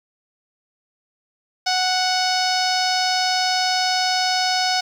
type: tone with low-pass filter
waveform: sawtooth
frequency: 740 Hz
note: F#5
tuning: in tune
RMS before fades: -20 dBFS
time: 1.66-4.81 s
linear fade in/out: 10 ms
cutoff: 5100 Hz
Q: 5.2
effects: 8-bit